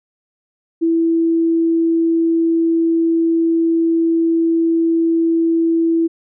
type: tone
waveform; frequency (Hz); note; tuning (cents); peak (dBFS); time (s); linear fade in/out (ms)
sine; 330.4; E4; +4; -12; 0.81-6.08; 20
effects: none